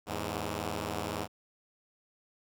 5% pulse tone pair together, 81.13 / 103.83 Hz, E2 / G#2, -27 / 0 cents, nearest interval major third, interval 427 cents, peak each -25 dBFS, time 0.06-1.28 s, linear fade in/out 50 ms, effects none

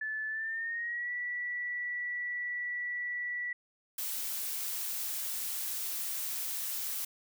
sine tone with pitch glide, 1740 to 1953.1 Hz, A6 to B6, -20 to -20 cents, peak -33 dBFS, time 0.01-3.53 s, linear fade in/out 5 ms, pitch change +200 cents, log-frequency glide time 0.28-1.12 s
blue noise, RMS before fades -36 dBFS, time 3.98-7.05 s, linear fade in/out 5 ms
effects none

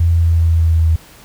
sine tone with pitch steps, 84.3 / 83.81 / 83.33 / 82.85 / 82.37 / 81.9 / 81.43 / 80.96 Hz, E2 / E2 / E2 / E2 / E2 / E2 / E2 / E2, +39 / +29 / +19 / +9 / -1 / -11 / -21 / -31 cents, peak -9 dBFS, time 0-0.96 s, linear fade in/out 5 ms, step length 120 ms, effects pink hiss -42 dBFS RMS until 1.24 s

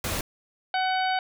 pink noise, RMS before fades -29 dBFS, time 0.04-0.21 s, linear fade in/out 2 ms
harmonic tone, 750 Hz, F#5, 23 cents sharp, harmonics 1 / 2 / 3 / 4 / 5 / 6, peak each -24 / -30 / -34 / -36 / -38 / -40 dBFS, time 0.74-1.19 s, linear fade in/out 2 ms
effects none

